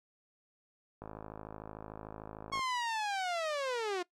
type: click train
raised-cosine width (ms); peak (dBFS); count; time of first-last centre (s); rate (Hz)
1; -30; 85; 1.02-2.593; 53.4
type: linear sweep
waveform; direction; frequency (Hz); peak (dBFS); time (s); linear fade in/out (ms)
sawtooth; down; 1100 to 345.6; -29; 2.52-4.03; 10
effects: noise-tail reverb RT60 0.1 s tail -20 dB re dry + low-pass 6000 Hz 12 dB/octave